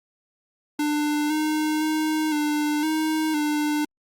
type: tone with pitch steps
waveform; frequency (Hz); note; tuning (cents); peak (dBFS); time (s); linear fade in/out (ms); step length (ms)
square; 297.6 / 307.6 / 310.9 / 298.7 / 313.4 / 298.9; D4 / D#4 / D#4 / D4 / D#4 / D4; +23 / -20 / -1 / +29 / +13 / +31; -22; 0.79-3.85; 5; 510
effects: Opus 48 kbps

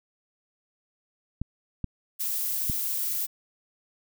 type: clicks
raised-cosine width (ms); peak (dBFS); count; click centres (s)
5; -17; 3; 1.416 / 1.843 / 2.698
type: noise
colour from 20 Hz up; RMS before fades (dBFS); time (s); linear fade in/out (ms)
violet; -29; 2.19-3.27; 20
effects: none

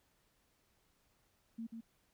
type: tone with echo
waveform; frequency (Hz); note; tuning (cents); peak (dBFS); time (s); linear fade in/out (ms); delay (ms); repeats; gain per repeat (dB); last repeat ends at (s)
sine; 227.6; A#3; -41; -40; 1.58-1.67; 10; 140; 1; -4; 1.81
effects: pink hiss -75 dBFS RMS until 2.13 s

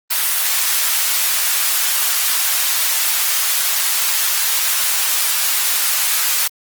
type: high-pass noise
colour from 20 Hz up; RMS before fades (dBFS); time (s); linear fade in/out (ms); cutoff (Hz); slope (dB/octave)
white; -17; 0.1-6.48; 10; 1000; 12
effects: Opus 24 kbps

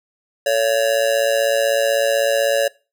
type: tone with amplitude modulation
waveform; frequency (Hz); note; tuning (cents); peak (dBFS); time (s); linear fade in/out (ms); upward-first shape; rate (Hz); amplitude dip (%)
square; 563; C#5; +27; -12; 0.46-2.68; 5; sine; 116; 80
effects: noise-tail reverb RT60 0.3 s tail -22 dB re dry

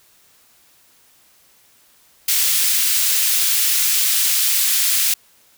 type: high-pass noise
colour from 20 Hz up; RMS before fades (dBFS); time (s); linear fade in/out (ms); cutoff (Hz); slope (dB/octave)
white; -17; 2.28-5.14; 5; 2400; 12
effects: white hiss -54 dBFS RMS until 5.57 s

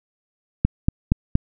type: click train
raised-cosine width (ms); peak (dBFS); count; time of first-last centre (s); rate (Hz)
5; -3; 4; 0.65-1.354; 4.26
effects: none

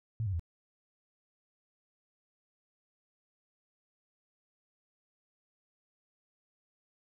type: tone with pitch steps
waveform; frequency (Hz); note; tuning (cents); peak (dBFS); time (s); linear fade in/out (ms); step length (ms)
sine; 112 / 96.94 / 83.91; A2 / G2 / E2; +31 / -19 / +31; -30; 0.2-0.395; 0; 65
effects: none

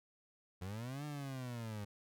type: linear two-way sweep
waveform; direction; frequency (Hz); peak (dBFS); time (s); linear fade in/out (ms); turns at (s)
30% pulse; up then down; 87.31 to 150.5 to 100.6; -39; 0.61-1.85; 10; 1.05
effects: none

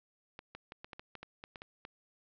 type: clicks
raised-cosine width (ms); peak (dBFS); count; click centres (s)
0.3; -29; 12; 0.391 / 0.55 / 0.721 / 0.845 / 0.932 / 0.995 / 1.153 / 1.23 / 1.439 / 1.558 / 1.619 / 1.851
effects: low-pass 5000 Hz 12 dB/octave

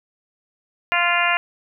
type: harmonic tone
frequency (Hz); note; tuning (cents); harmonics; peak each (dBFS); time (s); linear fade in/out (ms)
347.7; F4; -8; 2 / 3 / 4 / 5 / 6 / 7 / 8; -24 / -24 / -24 / -24 / -24 / -24 / -24; 0.92-1.37; 0
effects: none

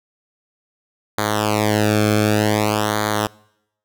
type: tone with flanger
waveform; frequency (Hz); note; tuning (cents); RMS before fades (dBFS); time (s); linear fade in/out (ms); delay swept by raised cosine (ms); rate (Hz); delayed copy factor
sawtooth; 106.1; G#2; +38; -18; 1.18-3.27; 5; 0.37 to 1.05; 0.54; -1
effects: noise-tail reverb RT60 0.8 s tail -24 dB re dry

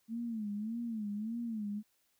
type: tone with vibrato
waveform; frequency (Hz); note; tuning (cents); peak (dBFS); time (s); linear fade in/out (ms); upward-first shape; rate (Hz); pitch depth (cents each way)
sine; 220; A3; 0; -35; 0.08-1.83; 50; sine; 1.7; 130
effects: white hiss -75 dBFS RMS until 2.19 s

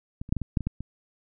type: clicks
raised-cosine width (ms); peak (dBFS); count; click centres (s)
5; -21 / -29 / -10 / -16 / -18 / -10 / -20 / -14 / -22; 9; 0.215 / 0.291 / 0.325 / 0.367 / 0.417 / 0.572 / 0.607 / 0.67 / 0.806
effects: none

